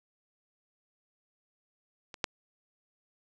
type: clicks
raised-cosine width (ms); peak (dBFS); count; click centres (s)
0.2; -26 / -10; 2; 2.142 / 2.242
effects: none